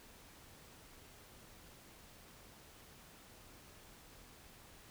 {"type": "silence", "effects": ["pink hiss -59 dBFS RMS until 4.9 s"]}